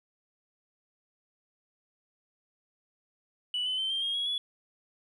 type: tone with pitch steps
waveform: sine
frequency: 2960 / 3029 / 3100 / 3172 / 3247 / 3322 / 3400 Hz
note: F#7 / F#7 / G7 / G7 / G#7 / G#7 / G#7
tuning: 0 / +40 / -20 / +20 / -40 / 0 / +40 cents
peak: -27 dBFS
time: 3.54-4.38 s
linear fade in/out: 2 ms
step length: 120 ms
effects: tanh soft clip ceiling -25 dBFS